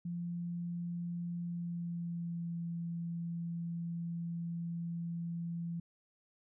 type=tone with pitch glide; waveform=sine; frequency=172.7 to 169.34 Hz; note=F3 to E3; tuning=-19 to +47 cents; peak=-36 dBFS; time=0.05-5.8 s; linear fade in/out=5 ms; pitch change=-34 cents; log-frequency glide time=1.42-2.57 s; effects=none